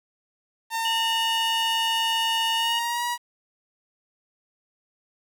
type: tone with pitch glide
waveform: sawtooth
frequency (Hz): 908 to 962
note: A#5 to B5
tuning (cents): -46 to -46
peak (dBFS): -21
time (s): 0.7-3.18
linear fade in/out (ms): 50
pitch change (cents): +100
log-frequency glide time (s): 2.56-3.04
type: tone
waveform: sine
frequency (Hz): 2901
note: F#7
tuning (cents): -35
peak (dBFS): -24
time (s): 0.85-2.79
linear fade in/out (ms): 2
effects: 9-bit

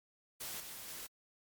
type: noise with level steps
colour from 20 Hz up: white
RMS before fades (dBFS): -43 / -48 / -46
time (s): 0.4-1.07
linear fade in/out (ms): 10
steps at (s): 0.6 / 0.88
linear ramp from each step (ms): 2
effects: MP3 96 kbps

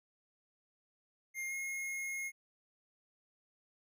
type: tone with pitch glide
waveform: square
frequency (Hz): 2121 to 2153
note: C7 to C7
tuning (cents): +23 to +49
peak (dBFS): -38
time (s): 1.34-2.32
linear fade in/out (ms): 50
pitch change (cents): +26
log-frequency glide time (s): 1.47-1.53
effects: none

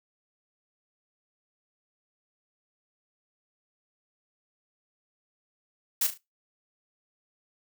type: noise with echo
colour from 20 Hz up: blue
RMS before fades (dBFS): -25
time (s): 6.01-6.07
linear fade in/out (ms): 5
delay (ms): 36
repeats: 3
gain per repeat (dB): -9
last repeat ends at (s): 6.178
effects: noise-tail reverb RT60 0.2 s tail -19 dB re dry

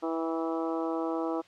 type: harmonic tone with a mistuned harmonic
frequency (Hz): 163.6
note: E3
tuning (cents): -13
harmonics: 2 / 3 / 4 / 5 / 6 / 7 / 8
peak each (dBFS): -31 / -35 / -37 / -39 / -41 / -42 / -43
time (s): 0.02-1.42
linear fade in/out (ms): 20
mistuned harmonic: 5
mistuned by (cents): -21
effects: white hiss -58 dBFS RMS until 1.47 s + low-pass 4000 Hz 12 dB/octave

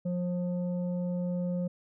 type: tone pair together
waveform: sine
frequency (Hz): 177.9 / 533.1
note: F3 / C5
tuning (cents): +32 / +32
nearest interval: octave + perfect fifth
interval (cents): 1900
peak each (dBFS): -28 / -35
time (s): 0.05-1.68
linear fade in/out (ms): 10
effects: tanh soft clip ceiling -24 dBFS

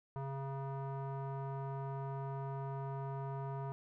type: tone with low-pass filter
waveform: square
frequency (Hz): 136.6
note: C#3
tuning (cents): -25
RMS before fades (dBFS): -41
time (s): 0.16-3.72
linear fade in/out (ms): 0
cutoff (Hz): 1000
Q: 2.9
effects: none

